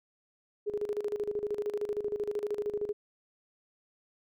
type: tone with tremolo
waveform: sine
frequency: 415.3 Hz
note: G#4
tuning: in tune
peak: -28 dBFS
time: 0.66-2.93 s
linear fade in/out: 20 ms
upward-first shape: square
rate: 13 Hz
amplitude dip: 75%
effects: none